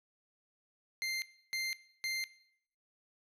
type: tone bursts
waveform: 25% pulse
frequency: 2093 Hz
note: C7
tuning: in tune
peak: -30 dBFS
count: 3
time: 1.02-2.24 s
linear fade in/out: 0 ms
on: 200 ms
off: 310 ms
effects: noise-tail reverb RT60 0.7 s tail -19 dB re dry + low-pass 11000 Hz 12 dB/octave